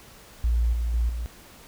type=tone with level steps; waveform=sine; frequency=58.27 Hz; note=A#1; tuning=in tune; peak=-19 / -23 / -20 / -27 dBFS; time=0.44-1.26 s; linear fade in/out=0 ms; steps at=0.73 / 0.94 / 1.09 s; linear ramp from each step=2 ms; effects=pink hiss -49 dBFS RMS until 1.67 s